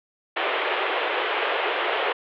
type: band-pass noise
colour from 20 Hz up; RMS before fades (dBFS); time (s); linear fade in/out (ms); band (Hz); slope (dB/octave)
pink; -25; 0.36-2.13; 10; 380 to 3300; 48
effects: none